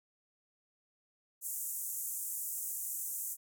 white band-pass noise, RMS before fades -39 dBFS, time 1.41-3.37 s, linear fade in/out 50 ms, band 6800 to 16000 Hz, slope 48 dB/octave, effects none

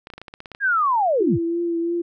clicks, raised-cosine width 0.3 ms, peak -21 dBFS, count 11, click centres 0.071 / 0.102 / 0.137 / 0.18 / 0.216 / 0.282 / 0.339 / 0.404 / 0.458 / 0.517 / 0.549 s
sine linear sweep, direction down, 1661.2 to 57 Hz, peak -16 dBFS, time 0.6-1.39 s, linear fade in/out 50 ms
sine tone with vibrato, 339.2 Hz, E4, 50 cents sharp, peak -20 dBFS, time 1.2-2.02 s, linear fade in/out 10 ms, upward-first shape triangle, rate 3 Hz, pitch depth 32 cents each way
effects none

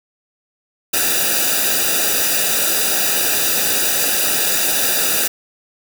white noise with comb filter, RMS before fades -17 dBFS, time 0.93-5.28 s, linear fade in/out 10 ms, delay 0.93 ms, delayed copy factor -0.9, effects none

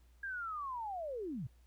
sine linear sweep, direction down, 1628 to 104 Hz, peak -38 dBFS, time 0.23-1.47 s, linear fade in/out 5 ms, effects added 60 Hz sine -61 dBFS peak until 1.66 s + pink hiss -74 dBFS RMS until 1.66 s

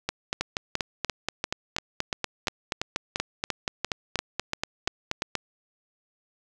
two click trains, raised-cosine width 0.2 ms, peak -9 / -9 dBFS, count 15 / 23, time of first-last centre 0.41-5.221 / 0.09-5.353 s, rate 2.91 / 4.18 Hz, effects none

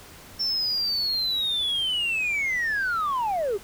sine linear sweep, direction down, 5420 to 370 Hz, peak -21 dBFS, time 0.39-3.58 s, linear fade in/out 20 ms, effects tanh soft clip ceiling -21 dBFS + pink hiss -46 dBFS RMS until 3.63 s

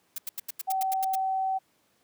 blue noise bursts, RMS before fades -33 dBFS, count 10, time 0.16-1.155 s, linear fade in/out 5 ms, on 23 ms, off 85 ms
sine tone, 764 Hz, G5, 45 cents flat, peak -25 dBFS, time 0.67-1.59 s, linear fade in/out 20 ms
effects pink hiss -68 dBFS RMS until 2.03 s + high-pass 150 Hz 12 dB/octave

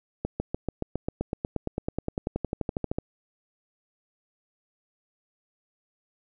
accelerating click train, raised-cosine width 2 ms, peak -14 dBFS, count 27, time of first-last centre 0.25-2.985 s, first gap 150 ms, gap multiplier 0.97, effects none

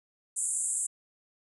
pink band-pass noise, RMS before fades -31 dBFS, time 0.36-0.87 s, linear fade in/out 10 ms, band 7300 to 10000 Hz, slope 96 dB/octave, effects none

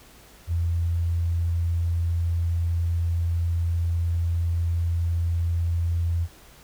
sine tone, 84.8 Hz, E2, 50 cents sharp, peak -21 dBFS, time 0.47-6.28 s, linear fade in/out 50 ms, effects added 56 Hz sine -56 dBFS peak until 6.63 s + pink hiss -51 dBFS RMS until 6.63 s

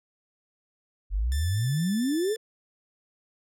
sine exponential sweep, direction up, 43.98 to 466.2 Hz, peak -23 dBFS, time 1.1-2.37 s, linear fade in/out 50 ms
10% pulse tone with vibrato, 1760 Hz, A6, in tune, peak -28 dBFS, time 1.32-2.36 s, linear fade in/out 0 ms, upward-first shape square, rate 4.4 Hz, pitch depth 9 cents each way
effects none

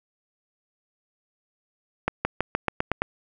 accelerating click train, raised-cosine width 0.5 ms, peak -7 dBFS, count 8, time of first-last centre 2.08-3.02 s, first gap 170 ms, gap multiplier 0.92, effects none

